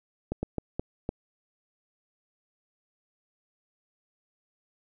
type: slowing click train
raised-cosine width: 2 ms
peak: -16 dBFS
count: 5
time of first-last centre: 0.32-1.091 s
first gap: 110 ms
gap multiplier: 1.39
effects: none